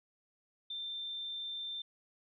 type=tone; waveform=sine; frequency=3574 Hz; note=A7; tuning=26 cents sharp; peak=-38 dBFS; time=0.7-1.82 s; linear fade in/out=5 ms; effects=none